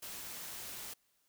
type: noise with amplitude modulation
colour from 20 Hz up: white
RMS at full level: -43 dBFS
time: 0.02-0.94 s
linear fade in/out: 10 ms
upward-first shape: sine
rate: 261 Hz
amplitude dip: 45%
effects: white hiss -75 dBFS RMS until 1.28 s